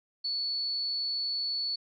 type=tone; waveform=sine; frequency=4434 Hz; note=C#8; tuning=in tune; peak=-29 dBFS; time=0.24-1.76 s; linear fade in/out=10 ms; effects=none